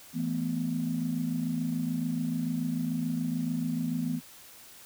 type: chord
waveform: sine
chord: E suspended fourth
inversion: none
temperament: equal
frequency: 164.81 / 220 / 246.9 Hz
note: E3 / A3 / B3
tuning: 0 / 0 / 0 cents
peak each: -32 / -34 / -30 dBFS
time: 0.13-4.21 s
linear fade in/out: 50 ms
effects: tanh soft clip ceiling -19 dBFS + white hiss -51 dBFS RMS until 4.85 s